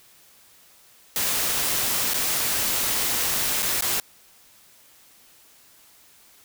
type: noise with dropouts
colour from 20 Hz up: white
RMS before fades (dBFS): -24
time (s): 1.16-4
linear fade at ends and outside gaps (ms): 1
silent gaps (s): 2.136-2.142 / 3.623-3.628 / 3.809-3.822
effects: white hiss -54 dBFS RMS until 6.44 s